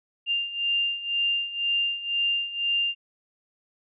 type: beating tone pair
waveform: sine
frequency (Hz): 2794 / 2796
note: F7 / F7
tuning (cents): 0 / +1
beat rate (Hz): 2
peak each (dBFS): -29 / -25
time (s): 0.26-2.95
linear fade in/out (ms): 50
effects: none